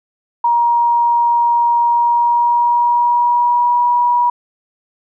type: tone with pitch glide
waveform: sine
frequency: 946 to 965.9 Hz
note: A#5 to B5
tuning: +25 to -39 cents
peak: -10 dBFS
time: 0.44-4.3 s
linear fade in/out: 5 ms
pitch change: +36 cents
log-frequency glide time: 1.84-3.82 s
effects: none